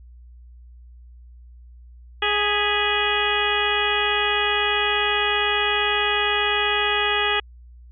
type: harmonic tone with a mistuned harmonic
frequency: 415.3 Hz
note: G#4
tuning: in tune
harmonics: 1 / 2 / 3 / 4 / 5 / 6 / 7 / 8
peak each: -27 / -27 / -27 / -27 / -27 / -27 / -27 / -27 dBFS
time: 2.22-7.4 s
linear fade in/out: 5 ms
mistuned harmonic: 5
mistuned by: -86 cents
effects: added 60 Hz sine -42 dBFS peak until 7.91 s